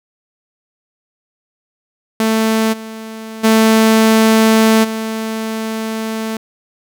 sawtooth tone with level steps, 221.4 Hz, A3, 11 cents sharp, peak -8 / -23 / -4 / -15 dBFS, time 2.2-6.37 s, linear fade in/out 2 ms, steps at 2.72 / 3.43 / 4.83 s, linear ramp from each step 20 ms, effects none

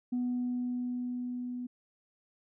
sine tone with level ramp, 246.9 Hz, B3, in tune, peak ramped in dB -27 to -35 dBFS, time 0.12-1.67 s, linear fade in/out 10 ms, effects tanh soft clip ceiling -26 dBFS

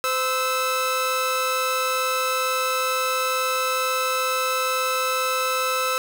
sawtooth tone pair together, 515 / 1308.6 Hz, C5 / E6, -28 / -13 cents, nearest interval octave + major third, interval 1615 cents, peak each -22 / -19 dBFS, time 0.04-5.98 s, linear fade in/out 0 ms, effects none

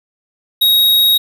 square tone, 3785 Hz, A#7, 26 cents sharp, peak -9 dBFS, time 0.61-1.18 s, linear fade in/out 10 ms, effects none

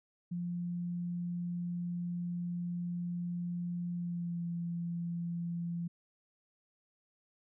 sine tone with pitch glide, 174.61 to 171.02 Hz, F3 to F3, 0 to -36 cents, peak -34 dBFS, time 0.31-5.88 s, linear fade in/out 10 ms, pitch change -36 cents, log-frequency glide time 3.93-4.44 s, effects none

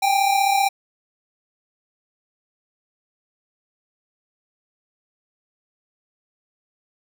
square tone pair together, 784.5 / 820 Hz, G5 / G#5, +1 / -22 cents, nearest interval minor second, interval 77 cents, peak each -18 / -23 dBFS, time 0.02-0.69 s, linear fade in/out 10 ms, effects none

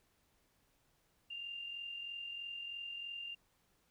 sine tone with amplitude modulation, 2794 Hz, F7, in tune, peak -40 dBFS, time 1.3-3.35 s, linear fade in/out 10 ms, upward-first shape sine, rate 43.1 Hz, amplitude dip 45%, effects pink hiss -75 dBFS RMS until 3.9 s

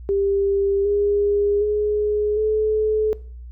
sine tone with pitch steps, 396.6 / 407.7 / 419.2 / 431 Hz, G4 / G#4 / G#4 / A4, +20 / -32 / +16 / -36 cents, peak -17 dBFS, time 0.09-3.13 s, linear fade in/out 0 ms, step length 760 ms, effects noise-tail reverb RT60 0.5 s tail -20 dB re dry + added 60 Hz sine -34 dBFS peak until 3.51 s

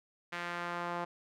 sawtooth tone with band-pass filter sweep, 173.7 Hz, F3, 9 cents flat, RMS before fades -38 dBFS, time 0.32-1.05 s, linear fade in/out 10 ms, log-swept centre 1900 to 920 Hz, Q 1.4, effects none

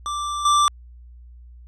square tone with level steps, 1174.7 Hz, D6, in tune, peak -25 / -15 dBFS, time 0.06-0.68 s, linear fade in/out 0 ms, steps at 0.45 s, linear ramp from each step 5 ms, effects added 60 Hz sine -41 dBFS peak until 1.67 s + resampled to 22050 Hz

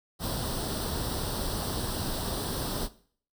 pink noise with comb filter, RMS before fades -32 dBFS, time 0.19-2.89 s, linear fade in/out 50 ms, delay 0.22 ms, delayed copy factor +0.75, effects noise-tail reverb RT60 0.5 s tail -17 dB re dry

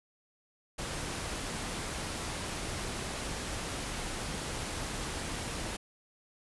pink noise, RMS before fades -37 dBFS, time 0.78-5.77 s, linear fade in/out 10 ms, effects resampled to 24000 Hz

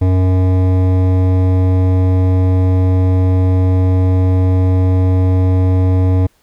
sine tone with hard clipping, 92.5 Hz, F#2, in tune, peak -11 dBFS, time 0.01-6.27 s, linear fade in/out 10 ms, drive 14 dB, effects pink hiss -56 dBFS RMS until 6.42 s

